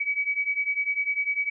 sine beating tone pair, 2268 / 2278 Hz, C#7 / C#7, +39 / +47 cents, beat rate 10 Hz, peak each -28 / -26 dBFS, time 0-1.5 s, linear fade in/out 10 ms, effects none

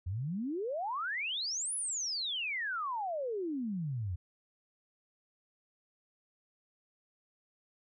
sine exponential two-way sweep, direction up then down, 83.3 to 10550 to 83.3 Hz, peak -33 dBFS, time 0.06-4.16 s, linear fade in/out 10 ms, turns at 1.75 s, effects none

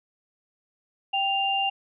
sine tone pair together, 784 / 2794 Hz, G5 / F7, 0 / 0 cents, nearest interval octave + minor seventh, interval 2200 cents, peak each -25 dBFS, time 1.13-1.7 s, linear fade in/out 10 ms, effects none

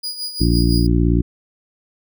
40% pulse tone with tremolo, 4906 Hz, D#8, 25 cents flat, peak -21 dBFS, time 0.03-0.87 s, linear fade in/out 10 ms, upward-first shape sine, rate 5.9 Hz, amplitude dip 65%
harmonic tone, 58.4 Hz, A#1, 4 cents sharp, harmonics 1 / 2 / 3 / 4 / 5 / 6, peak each -16 / -19 / -20 / -25 / -20 / -24 dBFS, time 0.4-1.22 s, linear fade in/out 10 ms
effects none

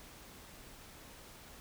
silence, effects pink hiss -54 dBFS RMS until 1.6 s

